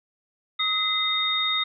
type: tone cluster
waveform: sine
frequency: 1267 / 2053 / 3699 Hz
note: D#6 / C7 / A#7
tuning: +31 / -33 / -14 cents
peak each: -29 / -29 / -23 dBFS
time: 0.59-1.64 s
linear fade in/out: 10 ms
effects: none